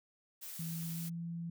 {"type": "noise", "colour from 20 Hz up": "blue", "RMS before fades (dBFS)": -46, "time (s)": [0.41, 1.1], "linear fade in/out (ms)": 20}
{"type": "tone with pitch glide", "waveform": "sine", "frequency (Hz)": [165.1, 168.76], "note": ["E3", "E3"], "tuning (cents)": [3, 41], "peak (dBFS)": -38, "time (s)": [0.59, 1.5], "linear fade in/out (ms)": 5, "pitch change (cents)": 38, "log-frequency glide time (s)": [0.83, 1.19]}
{"effects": []}